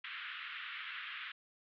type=band-pass noise; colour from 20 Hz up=pink; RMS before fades=-45 dBFS; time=0.04-1.32 s; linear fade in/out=5 ms; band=1300 to 3400 Hz; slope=48 dB/octave; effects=none